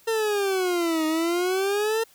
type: exponential two-way sweep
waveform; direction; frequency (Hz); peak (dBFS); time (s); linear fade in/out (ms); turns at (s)
40% pulse; down then up; 457 to 311.1 to 457; -21; 0.07-2.04; 10; 1.06
effects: white hiss -56 dBFS RMS until 2.14 s